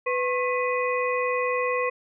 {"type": "harmonic tone with a mistuned harmonic", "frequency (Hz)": 498.8, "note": "B4", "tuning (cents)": 17, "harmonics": [1, 2, 4, 5], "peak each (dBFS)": [-25, -28, -31, -32], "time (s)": [0.06, 1.9], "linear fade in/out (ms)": 10, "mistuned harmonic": 2, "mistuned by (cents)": 140, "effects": []}